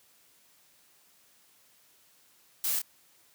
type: noise with echo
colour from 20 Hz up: blue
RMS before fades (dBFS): -30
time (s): 2.64-2.79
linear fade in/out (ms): 2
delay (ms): 28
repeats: 1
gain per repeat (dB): -5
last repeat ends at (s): 2.818
effects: white hiss -63 dBFS RMS until 3.34 s + high-pass 80 Hz 12 dB/octave